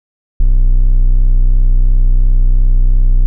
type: tone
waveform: triangle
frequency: 31.43 Hz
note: B0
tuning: 31 cents sharp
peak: -3 dBFS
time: 0.4-3.26 s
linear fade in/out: 0 ms
effects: none